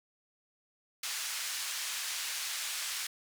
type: band-pass noise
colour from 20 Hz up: white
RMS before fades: -37 dBFS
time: 1.03-3.07 s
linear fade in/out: 5 ms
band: 1400 to 7900 Hz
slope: 12 dB/octave
effects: none